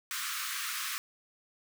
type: high-pass noise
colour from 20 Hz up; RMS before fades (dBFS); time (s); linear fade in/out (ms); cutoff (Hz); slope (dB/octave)
pink; -36; 0.11-0.98; 0; 1100; 96
effects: none